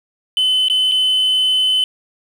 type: tone with dropouts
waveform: sine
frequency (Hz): 3034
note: F#7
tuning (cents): +43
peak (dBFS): -10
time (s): 0.37-1.84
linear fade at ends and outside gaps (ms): 1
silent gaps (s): 0.684-0.699 / 0.914-0.919
effects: tanh soft clip ceiling -11 dBFS + 7-bit